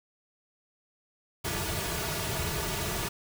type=noise with comb filter; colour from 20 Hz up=pink; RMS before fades=-32 dBFS; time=1.44-3.09 s; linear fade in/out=10 ms; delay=3.8 ms; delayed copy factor=-0.75; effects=none